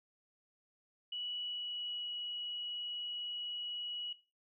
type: tone with pitch glide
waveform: sine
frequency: 2941 to 2921 Hz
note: F#7 to F#7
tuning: -11 to -23 cents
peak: -38 dBFS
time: 1.12-4.13 s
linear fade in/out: 5 ms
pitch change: -12 cents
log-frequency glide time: 1.42-2.07 s
effects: noise-tail reverb RT60 0.3 s tail -17 dB re dry